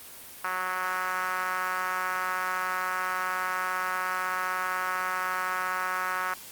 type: tone with band-pass filter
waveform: 5% pulse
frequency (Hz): 184.2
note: F#3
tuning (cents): -7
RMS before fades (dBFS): -30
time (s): 0.44-6.34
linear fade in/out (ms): 5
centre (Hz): 1300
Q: 2.2
effects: white hiss -45 dBFS RMS until 6.51 s + Opus 32 kbps